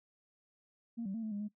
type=tone with pitch steps; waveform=sine; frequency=232.1 / 193.4 / 226 / 217.8 / 203.9 / 209.7 Hz; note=A#3 / G3 / A3 / A3 / G#3 / G#3; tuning=-7 / -23 / +47 / -17 / -32 / +17 cents; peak=-35 dBFS; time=0.97-1.486 s; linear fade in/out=20 ms; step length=86 ms; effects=noise-tail reverb RT60 0.1 s tail -20 dB re dry + tanh soft clip ceiling -32 dBFS